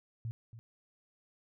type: tone with echo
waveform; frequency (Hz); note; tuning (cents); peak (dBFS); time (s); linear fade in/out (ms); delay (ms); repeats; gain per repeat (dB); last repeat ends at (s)
sine; 114.4; A#2; -32; -35; 0.25-0.31; 0; 280; 1; -12; 0.59
effects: none